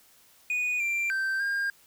triangle tone with pitch steps, 2470 / 2364 / 1560 / 1609 Hz, D#7 / D7 / G6 / G6, -13 / +11 / -9 / +45 cents, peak -24 dBFS, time 0.5-1.7 s, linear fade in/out 2 ms, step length 300 ms, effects white hiss -59 dBFS RMS until 1.86 s

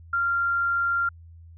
sine tone, 1387 Hz, F6, 12 cents flat, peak -21 dBFS, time 0.13-1.09 s, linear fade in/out 5 ms, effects added 83 Hz sine -44 dBFS peak until 1.57 s

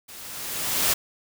white noise with level ramp, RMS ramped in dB -43 to -20 dBFS, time 0.08-0.94 s, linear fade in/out 10 ms, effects none

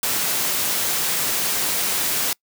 white high-pass noise, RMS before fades -22 dBFS, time 0.03-2.33 s, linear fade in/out 2 ms, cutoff 110 Hz, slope 12 dB/octave, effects noise-tail reverb RT60 0.1 s tail -26 dB re dry

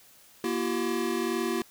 square tone cluster, 237.9 / 339 / 381.1 Hz, A#3 / E4 / G4, +35 / +49 / -49 cents, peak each -33 / -31 / -32 dBFS, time 0.44-1.62 s, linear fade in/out 2 ms, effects white hiss -56 dBFS RMS until 1.7 s

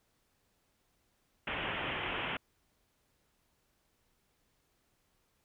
white low-pass noise, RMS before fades -37 dBFS, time 1.47-2.37 s, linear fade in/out 5 ms, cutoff 3200 Hz, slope 96 dB/octave, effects pink hiss -75 dBFS RMS until 5.44 s

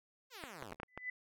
5% pulse exponential sweep, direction down, 554.4 to 68.9 Hz, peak -37 dBFS, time 0.3-0.76 s, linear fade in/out 50 ms
clicks, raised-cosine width 0.5 ms, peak -27 dBFS, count 6, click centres 0.438 / 0.625 / 0.724 / 0.8 / 0.832 / 0.976 s
sine tone with exponential growth, 2000 Hz, B6, 21 cents sharp, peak -35 dBFS, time 0.88-1.1 s, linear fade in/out 5 ms, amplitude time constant 47 ms
effects none

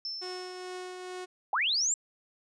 sine tone with exponential decay, 5320 Hz, E8, 15 cents sharp, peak -32 dBFS, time 0.05-1.2 s, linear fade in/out 1 ms, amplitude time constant 250 ms
sawtooth tone with tremolo, 365.6 Hz, F#4, 21 cents flat, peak -33 dBFS, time 0.21-1.26 s, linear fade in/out 20 ms, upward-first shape triangle, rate 2.3 Hz, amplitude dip 35%
sine linear sweep, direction up, 698.5 to 7620 Hz, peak -25 dBFS, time 1.53-1.94 s, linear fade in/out 2 ms
effects resampled to 22050 Hz

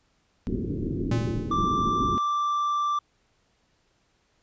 white low-pass noise, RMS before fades -29 dBFS, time 0.47-2.18 s, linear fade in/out 0 ms, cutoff 380 Hz, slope 48 dB/octave
square tone with exponential decay, 116.54 Hz, A#2, in tune, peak -23 dBFS, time 1.11-1.85 s, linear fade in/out 5 ms, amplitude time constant 160 ms
triangle tone, 1174.7 Hz, D6, in tune, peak -21 dBFS, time 1.51-2.99 s, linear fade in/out 5 ms
effects pink hiss -68 dBFS RMS until 4.42 s + resampled to 16000 Hz

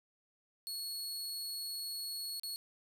sawtooth tone with dropouts, 4354 Hz, C#8, 32 cents flat, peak -36 dBFS, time 0.67-2.56 s, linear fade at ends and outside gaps 0 ms, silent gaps 2.397-2.434 s, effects none

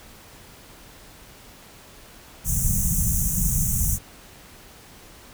pink band-stop noise, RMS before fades -22 dBFS, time 2.44-3.99 s, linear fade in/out 50 ms, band 200 to 6000 Hz, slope 96 dB/octave, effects pink hiss -47 dBFS RMS until 5.33 s

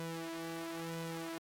sawtooth tone with flanger, 165.2 Hz, E3, 4 cents sharp, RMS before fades -42 dBFS, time 0-1.38 s, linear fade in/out 0 ms, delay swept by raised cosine 2 to 3.5 ms, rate 1 Hz, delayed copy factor +1, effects AAC 64 kbps

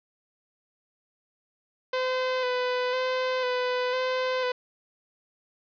sawtooth tone with vibrato, 506 Hz, B4, 42 cents sharp, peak -21 dBFS, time 1.93-4.52 s, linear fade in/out 5 ms, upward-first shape square, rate 1 Hz, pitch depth 22 cents each way, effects resampled to 11025 Hz + 9-bit

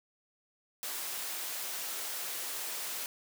white high-pass noise, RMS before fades -38 dBFS, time 0.83-3.06 s, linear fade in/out 0 ms, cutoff 370 Hz, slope 12 dB/octave, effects none

